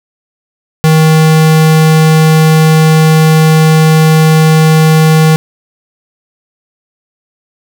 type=tone; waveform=square; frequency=157.8 Hz; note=D#3; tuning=25 cents sharp; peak=-4 dBFS; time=0.84-5.36 s; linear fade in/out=0 ms; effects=none